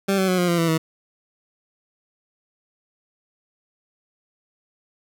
20% pulse tone with pitch steps, 196 / 189.65 / 183.51 / 177.57 / 171.81 / 166.25 / 160.87 Hz, G3 / F#3 / F#3 / F3 / F3 / E3 / E3, 0 / +43 / -14 / +29 / -28 / +15 / -42 cents, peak -13 dBFS, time 0.08-0.78 s, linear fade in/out 10 ms, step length 100 ms, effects none

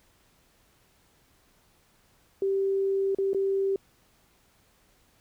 sine tone with dropouts, 390 Hz, G4, 9 cents flat, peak -23 dBFS, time 2.42-3.76 s, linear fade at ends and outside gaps 2 ms, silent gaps 3.148-3.185 / 3.333-3.346 s, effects pink hiss -64 dBFS RMS until 5.2 s

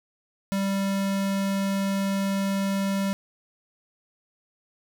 square tone, 196 Hz, G3, in tune, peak -24 dBFS, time 0.52-3.13 s, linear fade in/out 0 ms, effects none

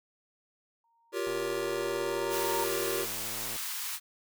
sine tone with exponential growth, 926 Hz, A#5, 12 cents flat, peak -30 dBFS, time 0.84-2.64 s, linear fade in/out 2 ms, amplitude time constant 390 ms
square chord, G half-diminished seventh, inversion third, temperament just, 352.8 / 392 / 470.4 / 564.5 Hz, F4 / G4 / Bb4 / Db5, +18 / 0 / +16 / +31 cents, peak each -37 / -35 / -37 / -39 dBFS, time 1.12-3.07 s, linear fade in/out 50 ms
click train, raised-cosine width 1 ms, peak -32 dBFS, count 260, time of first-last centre 1.27-3.562 s, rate 113 Hz
white high-pass noise, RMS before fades -36 dBFS, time 2.29-4 s, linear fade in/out 50 ms, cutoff 880 Hz, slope 48 dB/octave
effects none

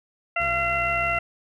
harmonic tone, 683 Hz, F5, 39 cents flat, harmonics 1 / 2 / 3 / 4, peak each -27 / -27 / -27 / -27 dBFS, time 0.36-1.19 s, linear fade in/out 5 ms
25% pulse tone with vibrato, 64.1 Hz, C2, 35 cents flat, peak -31 dBFS, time 0.4-1.19 s, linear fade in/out 5 ms, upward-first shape sine, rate 6.5 Hz, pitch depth 150 cents each way
effects none

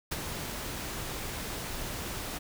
pink noise with ADSR envelope, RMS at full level -32 dBFS, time 0.11-2.39 s, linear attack 9 ms, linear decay 36 ms, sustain -5 dB, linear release 16 ms, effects none

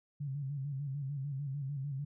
sine tone with vibrato, 139.3 Hz, C#3, 9 cents sharp, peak -35 dBFS, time 0.2-2.05 s, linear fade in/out 10 ms, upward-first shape square, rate 6.7 Hz, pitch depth 69 cents each way, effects none

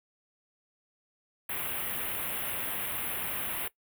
white band-stop noise, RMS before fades -34 dBFS, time 1.49-3.68 s, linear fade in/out 5 ms, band 3300 to 10000 Hz, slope 48 dB/octave, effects noise-tail reverb RT60 0.1 s tail -19 dB re dry

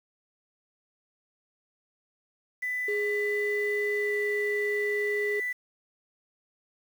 sine tone with pitch glide, 1995 to 1982.4 Hz, B6 to B6, +17 to +6 cents, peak -28 dBFS, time 2.62-5.53 s, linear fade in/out 10 ms, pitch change -11 cents, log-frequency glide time 3.94-4.13 s
sine tone, 415.3 Hz, G#4, in tune, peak -27 dBFS, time 2.88-5.4 s, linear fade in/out 5 ms
effects tanh soft clip ceiling -18 dBFS + 8-bit

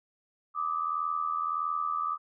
sine tone pair together, 1178 / 1259.6 Hz, D6 / D#6, +5 / +21 cents, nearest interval minor second, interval 116 cents, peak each -30 / -32 dBFS, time 0.54-2.18 s, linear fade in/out 50 ms, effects none

